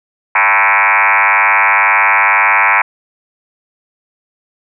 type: tone with frequency modulation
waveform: sine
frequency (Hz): 1619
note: G#6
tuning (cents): -45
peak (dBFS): -7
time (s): 0.35-2.82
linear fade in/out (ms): 5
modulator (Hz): 102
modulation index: 7.8
effects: none